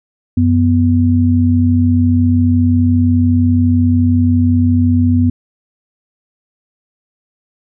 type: tone pair together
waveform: sine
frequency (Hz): 93 / 247.3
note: F#2 / B3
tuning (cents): +9 / +3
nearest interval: octave + perfect fourth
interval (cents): 1694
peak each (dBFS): -11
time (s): 0.37-5.3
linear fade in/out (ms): 5
effects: none